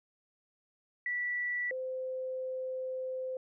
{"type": "tone pair in turn", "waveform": "sine", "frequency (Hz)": [1958, 516.7], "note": ["B6", "C5"], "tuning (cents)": [-15, -22], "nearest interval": "octave + major seventh", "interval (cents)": 2307, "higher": "first", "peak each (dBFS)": [-31, -34], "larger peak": "first", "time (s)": [[1.06, 1.71], [1.71, 3.37]], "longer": "second", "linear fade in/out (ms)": 2, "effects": []}